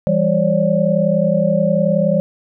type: tone cluster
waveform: sine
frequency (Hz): 167.6 / 198.7 / 542 / 581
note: E3 / G3 / C#5 / D5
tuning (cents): +29 / +24 / -39 / -19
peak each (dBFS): -18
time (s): 0.07-2.2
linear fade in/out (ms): 0
effects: none